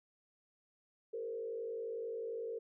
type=tone with frequency modulation; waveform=sine; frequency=458 Hz; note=A#4; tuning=31 cents flat; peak=-38 dBFS; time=1.13-2.59 s; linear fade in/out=10 ms; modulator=51.3 Hz; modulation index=0.83; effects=none